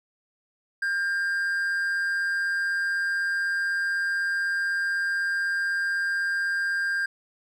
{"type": "tone with amplitude modulation", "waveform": "triangle", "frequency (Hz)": 1600, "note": "G6", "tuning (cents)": 35, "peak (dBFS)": -20, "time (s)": [0.82, 7.06], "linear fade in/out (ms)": 5, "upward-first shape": "sine", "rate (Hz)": 176, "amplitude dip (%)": 40, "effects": []}